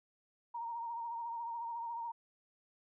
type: tone with vibrato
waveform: sine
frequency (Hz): 932.3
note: A#5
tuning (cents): 0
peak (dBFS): -38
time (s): 0.54-2.12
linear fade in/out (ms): 10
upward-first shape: triangle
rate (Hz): 14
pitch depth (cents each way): 45
effects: none